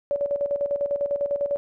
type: tone with tremolo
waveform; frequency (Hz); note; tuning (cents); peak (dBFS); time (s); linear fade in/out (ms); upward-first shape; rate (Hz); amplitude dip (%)
sine; 570; C#5; +48; -20; 0.11-1.57; 0; square; 10; 65
effects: none